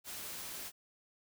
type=noise; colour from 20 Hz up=white; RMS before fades=-44 dBFS; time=0.04-0.72 s; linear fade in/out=50 ms; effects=none